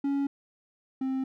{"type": "tone pair in turn", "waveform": "triangle", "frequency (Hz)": [279.4, 263.9], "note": ["C#4", "C4"], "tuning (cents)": [14, 15], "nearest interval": "minor second", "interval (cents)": 99, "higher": "first", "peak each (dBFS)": [-23, -25], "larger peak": "first", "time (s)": [[0.04, 0.27], [1.01, 1.24]], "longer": "neither", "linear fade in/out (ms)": 5, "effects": []}